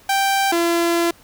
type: tone pair in turn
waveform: sawtooth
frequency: 784 / 339.9 Hz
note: G5 / F4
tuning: 0 / -47 cents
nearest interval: octave + major second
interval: 1447 cents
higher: first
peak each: -12 dBFS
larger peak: neither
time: 0.09-0.52 / 0.52-1.11 s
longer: second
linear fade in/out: 5 ms
effects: pink hiss -50 dBFS RMS until 1.23 s